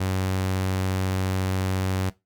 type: tone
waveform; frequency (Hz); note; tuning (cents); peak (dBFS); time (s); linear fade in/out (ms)
sawtooth; 94.2; F#2; +32; -19; 0-2.1; 10
effects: noise-tail reverb RT60 0.2 s tail -18 dB re dry